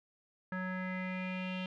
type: tone with low-pass filter sweep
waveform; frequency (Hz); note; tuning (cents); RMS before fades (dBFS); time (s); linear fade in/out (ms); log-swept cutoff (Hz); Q
square; 185; F#3; 0; -38; 0.52-1.66; 2; 1600 to 3000; 5.6
effects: none